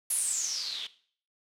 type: noise with low-pass filter sweep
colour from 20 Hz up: blue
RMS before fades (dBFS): -32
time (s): 0.1-0.87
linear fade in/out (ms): 5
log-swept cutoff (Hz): 11000 to 3200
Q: 8.8
effects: noise-tail reverb RT60 0.5 s tail -17 dB re dry